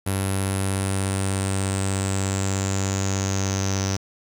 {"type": "tone with low-pass filter sweep", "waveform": "sawtooth", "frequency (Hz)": 96.7, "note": "G2", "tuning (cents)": -23, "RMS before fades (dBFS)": -24, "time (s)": [0.06, 3.97], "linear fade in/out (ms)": 10, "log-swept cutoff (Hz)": [11000, 5900], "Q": 9.4, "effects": ["7-bit"]}